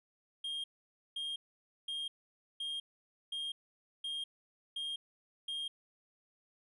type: tone bursts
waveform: triangle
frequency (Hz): 3224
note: G7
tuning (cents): +48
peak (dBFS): -35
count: 8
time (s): 0.44-5.68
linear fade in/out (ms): 5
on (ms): 200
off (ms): 520
effects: resampled to 24000 Hz